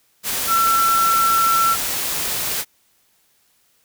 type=tone in noise; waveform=sine; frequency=1345 Hz; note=E6; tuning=34 cents sharp; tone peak=-14 dBFS; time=0.47-1.77 s; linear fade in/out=50 ms; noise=white; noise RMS=-23 dBFS; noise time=0.23-2.65 s; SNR=+6 dB; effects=white hiss -61 dBFS RMS until 3.84 s